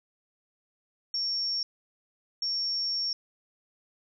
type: tone bursts at uneven times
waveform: sine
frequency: 5490 Hz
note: F8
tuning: 31 cents flat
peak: -27 dBFS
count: 2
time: 1.14-1.63 / 2.42-3.13 s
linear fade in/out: 2 ms
effects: none